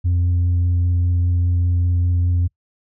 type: tone with vibrato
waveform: sine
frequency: 87.9 Hz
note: F2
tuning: 12 cents sharp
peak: -12 dBFS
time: 0.04-2.48 s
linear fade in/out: 20 ms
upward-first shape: sine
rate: 5 Hz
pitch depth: 10 cents each way
effects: noise-tail reverb RT60 0.1 s tail -25 dB re dry + tanh soft clip ceiling -13 dBFS